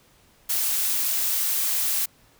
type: noise with high-pass filter sweep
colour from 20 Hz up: blue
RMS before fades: -24 dBFS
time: 0.49-2.06 s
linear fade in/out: 10 ms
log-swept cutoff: 200 to 390 Hz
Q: 0.89
effects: pink hiss -58 dBFS RMS until 2.39 s